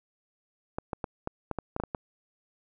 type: clicks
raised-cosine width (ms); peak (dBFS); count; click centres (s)
1; -17; 10; 0.785 / 0.932 / 1.042 / 1.274 / 1.513 / 1.587 / 1.764 / 1.8 / 1.837 / 1.948
effects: none